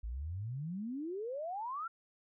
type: exponential sweep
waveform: sine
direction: up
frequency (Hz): 51.91 to 1396.9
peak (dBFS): -37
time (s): 0.03-1.88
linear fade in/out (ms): 10
effects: none